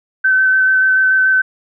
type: tone with vibrato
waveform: sine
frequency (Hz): 1531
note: G6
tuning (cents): -41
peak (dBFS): -9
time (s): 0.24-1.42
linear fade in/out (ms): 10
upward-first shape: square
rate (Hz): 6.9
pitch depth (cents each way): 10
effects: none

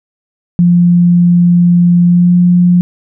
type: tone with pitch glide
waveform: sine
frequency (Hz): 174.61 to 177.05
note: F3 to F3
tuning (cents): 0 to +24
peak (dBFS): -4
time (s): 0.59-2.81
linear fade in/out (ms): 0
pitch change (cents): +24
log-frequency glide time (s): 2.05-2.35
effects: none

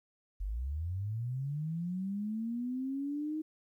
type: linear sweep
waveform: sine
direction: up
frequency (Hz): 43.71 to 314.9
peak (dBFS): -33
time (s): 0.4-3.42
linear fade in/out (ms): 10
effects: 12-bit

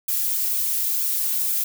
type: noise with flanger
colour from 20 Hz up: violet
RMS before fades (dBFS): -23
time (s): 0.08-1.64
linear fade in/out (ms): 5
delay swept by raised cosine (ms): 1 to 6.9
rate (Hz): 2.1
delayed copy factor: -1
effects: none

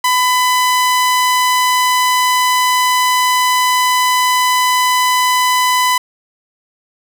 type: tone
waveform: sawtooth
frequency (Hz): 1002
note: B5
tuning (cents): +25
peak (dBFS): -7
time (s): 0.04-5.98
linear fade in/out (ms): 5
effects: none

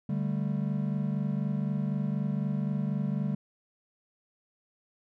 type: chord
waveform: triangle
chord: D suspended fourth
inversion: none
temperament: equal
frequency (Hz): 146.83 / 196 / 220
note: D3 / G3 / A3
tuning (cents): 0 / 0 / 0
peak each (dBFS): -29 / -29 / -33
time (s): 0.09-3.35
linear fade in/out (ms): 5
effects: none

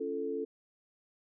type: chord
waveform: sine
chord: Db augmented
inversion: none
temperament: equal with one note detuned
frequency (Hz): 277.2 / 342 / 440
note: Db4 / F4 / A4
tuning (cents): 0 / -36 / 0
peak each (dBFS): -39 / -40 / -34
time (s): 0-0.45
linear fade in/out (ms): 10
effects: none

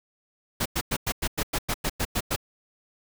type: noise bursts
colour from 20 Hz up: pink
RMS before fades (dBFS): -26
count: 12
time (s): 0.6-2.362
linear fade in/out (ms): 10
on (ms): 57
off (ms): 98
effects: none

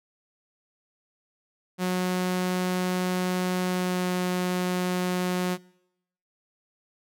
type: tone with pitch glide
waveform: sawtooth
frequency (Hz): 182.4 to 181.14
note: F#3 to F#3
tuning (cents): -24 to -36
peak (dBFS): -20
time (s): 1.78-5.58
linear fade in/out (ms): 50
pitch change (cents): -12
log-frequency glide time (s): 3.67-4.09
effects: noise-tail reverb RT60 0.8 s tail -23 dB re dry

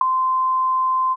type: tone with ADSR envelope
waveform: sine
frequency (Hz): 1037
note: C6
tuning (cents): -16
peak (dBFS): -6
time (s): 0.01-1.16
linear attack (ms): 4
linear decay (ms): 4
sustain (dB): -10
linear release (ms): 39
effects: none

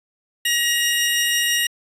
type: tone pair together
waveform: sawtooth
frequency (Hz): 1900 / 2847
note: A#6 / F7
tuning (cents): +33 / +33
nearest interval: perfect fifth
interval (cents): 700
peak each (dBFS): -17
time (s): 0.45-1.67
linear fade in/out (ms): 5
effects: resampled to 32000 Hz

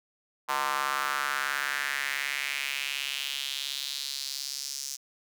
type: tone with high-pass filter sweep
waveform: square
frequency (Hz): 69.3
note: C#2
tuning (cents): 0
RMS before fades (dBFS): -32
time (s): 0.48-4.97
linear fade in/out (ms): 20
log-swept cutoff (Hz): 1000 to 5900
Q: 3
effects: none

